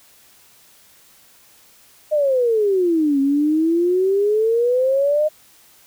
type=exponential two-way sweep; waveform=sine; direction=down then up; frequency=620 to 271.3 to 620 Hz; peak=-14 dBFS; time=2.11-5.29 s; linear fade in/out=20 ms; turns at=3.2 s; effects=white hiss -51 dBFS RMS until 5.86 s